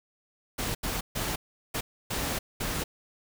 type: noise bursts at uneven times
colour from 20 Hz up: pink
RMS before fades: -31 dBFS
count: 6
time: 0.58-0.75 / 0.83-1.01 / 1.15-1.36 / 1.74-1.81 / 2.1-2.39 / 2.6-2.84 s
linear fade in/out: 10 ms
effects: none